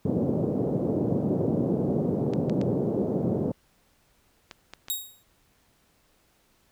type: band-pass noise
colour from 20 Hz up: pink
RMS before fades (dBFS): -26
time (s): 0.05-3.52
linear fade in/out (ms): 5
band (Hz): 130 to 520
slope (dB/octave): 24
type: clicks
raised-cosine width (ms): 0.2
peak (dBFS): -22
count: 6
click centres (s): 2.336 / 2.497 / 2.614 / 4.512 / 4.736 / 4.884
type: tone with exponential decay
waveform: 5% pulse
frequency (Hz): 3775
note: A#7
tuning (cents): +21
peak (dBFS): -16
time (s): 4.9-5.23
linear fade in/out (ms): 0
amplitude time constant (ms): 71
effects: pink hiss -65 dBFS RMS until 6.71 s